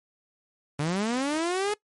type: linear sweep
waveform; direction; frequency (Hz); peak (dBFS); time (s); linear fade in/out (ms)
sawtooth; up; 139.8 to 425.9; -21; 0.79-1.74; 5
effects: noise-tail reverb RT60 0.1 s tail -21 dB re dry + MP3 48 kbps